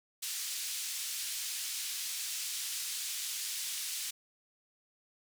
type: band-pass noise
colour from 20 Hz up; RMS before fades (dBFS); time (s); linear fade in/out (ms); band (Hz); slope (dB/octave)
white; -38; 0.22-4.11; 10; 2900 to 9400; 12
effects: none